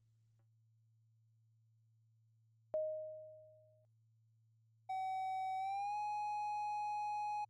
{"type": "tone with exponential decay", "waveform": "sine", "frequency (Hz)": 622.3, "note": "D#5", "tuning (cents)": 0, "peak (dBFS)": -33, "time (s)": [2.74, 3.85], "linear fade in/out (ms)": 0, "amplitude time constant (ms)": 240}
{"type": "tone with pitch glide", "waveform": "triangle", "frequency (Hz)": [758, 836.2], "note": ["F#5", "G#5"], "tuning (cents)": [42, 12], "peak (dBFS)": -36, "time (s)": [4.89, 7.45], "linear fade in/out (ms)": 10, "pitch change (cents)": 170, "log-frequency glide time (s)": [5.58, 5.96]}
{"effects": ["added 112 Hz sine -70 dBFS peak until 7.49 s", "Opus 32 kbps"]}